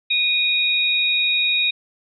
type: tone pair together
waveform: sine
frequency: 2468 / 3772 Hz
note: D#7 / A#7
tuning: -15 / +20 cents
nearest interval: perfect fifth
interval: 735 cents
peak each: -19 dBFS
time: 0.1-1.71 s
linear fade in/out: 10 ms
effects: none